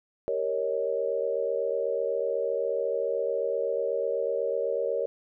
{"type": "chord", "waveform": "sine", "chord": "Eb dominant seventh", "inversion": "first", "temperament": "equal", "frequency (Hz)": [392, 466.2, 554.4, 622.3], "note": ["G4", "Bb4", "Db5", "Eb5"], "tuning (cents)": [0, 0, 0, 0], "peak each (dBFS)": [-35, -29, -29, -35], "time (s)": [0.28, 5.06], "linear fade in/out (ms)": 0, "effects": []}